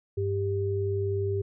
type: tone pair together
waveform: sine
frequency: 98.6 / 395.3 Hz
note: G2 / G4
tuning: +11 / +15 cents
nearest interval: 2 octaves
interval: 2404 cents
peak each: -28 dBFS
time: 0.17-1.42 s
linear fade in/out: 10 ms
effects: none